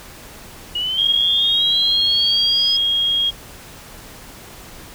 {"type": "linear sweep", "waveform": "sine", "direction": "up", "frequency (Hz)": [2885, 5060], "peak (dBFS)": -19, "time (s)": [0.75, 2.77], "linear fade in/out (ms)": 5}
{"type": "tone", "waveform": "sine", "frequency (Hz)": 3266, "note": "G#7", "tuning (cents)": -30, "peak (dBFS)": -15, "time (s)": [0.97, 3.31], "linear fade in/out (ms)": 20}
{"effects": ["pink hiss -39 dBFS RMS until 4.94 s"]}